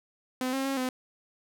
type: tone with pitch steps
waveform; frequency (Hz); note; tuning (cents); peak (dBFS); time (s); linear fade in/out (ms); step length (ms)
sawtooth; 255.6 / 268.3 / 271.8 / 255.5; C4 / C4 / C#4 / C4; -40 / +44 / -34 / -41; -24; 0.41-0.89; 2; 120
effects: none